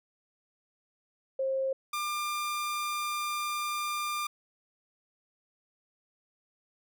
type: tone pair in turn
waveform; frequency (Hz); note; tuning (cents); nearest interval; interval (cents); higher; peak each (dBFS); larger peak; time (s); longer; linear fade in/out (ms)
sine / sawtooth; 533 / 1196.5; C5 / D6; +32 / +32; octave + major second; 1400; second; -27; neither; 1.39-1.73 / 1.93-4.27; second; 5
effects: none